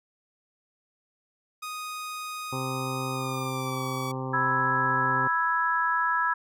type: tone with pitch glide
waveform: sawtooth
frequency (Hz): 1244 to 1140.8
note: D#6 to C#6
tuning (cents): -1 to +49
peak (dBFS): -30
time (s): 1.62-4.12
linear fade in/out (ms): 10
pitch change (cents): -150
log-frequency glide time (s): 3.12-3.84
type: harmonic tone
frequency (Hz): 130.81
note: C3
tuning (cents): 0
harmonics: 1 / 2 / 3 / 4 / 6 / 7 / 8 / 9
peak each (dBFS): -33 / -36 / -38 / -39 / -41 / -41 / -42 / -43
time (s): 2.52-5.28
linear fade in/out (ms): 10
type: chord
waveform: sine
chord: E major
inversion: second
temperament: equal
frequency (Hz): 987.8 / 1318.5 / 1661.2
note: B5 / E6 / G#6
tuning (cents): 0 / 0 / 0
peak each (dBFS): -27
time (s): 4.33-6.34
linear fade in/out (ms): 10
effects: none